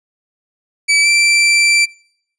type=tone with pitch glide; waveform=sawtooth; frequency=2300 to 2343 Hz; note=D7 to D7; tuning=-37 to -5 cents; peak=-6 dBFS; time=0.88-1.86 s; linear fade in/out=20 ms; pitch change=+32 cents; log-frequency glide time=1.02-1.07 s; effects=noise-tail reverb RT60 0.7 s tail -25 dB re dry + resampled to 22050 Hz